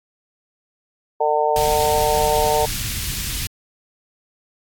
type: harmonic tone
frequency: 150.7 Hz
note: D3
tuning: 45 cents sharp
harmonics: 3 / 4 / 5 / 6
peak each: -21 / -21 / -21 / -21 dBFS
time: 1.2-2.66 s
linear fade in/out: 10 ms
type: band-stop noise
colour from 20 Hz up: pink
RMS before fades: -25 dBFS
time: 1.56-3.47 s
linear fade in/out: 2 ms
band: 140 to 2600 Hz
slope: 12 dB/octave
effects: AAC 64 kbps